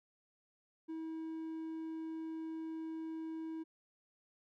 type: tone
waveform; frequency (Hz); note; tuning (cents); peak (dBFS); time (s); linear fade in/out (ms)
triangle; 321.6; E4; -43; -38; 0.88-3.64; 20
effects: none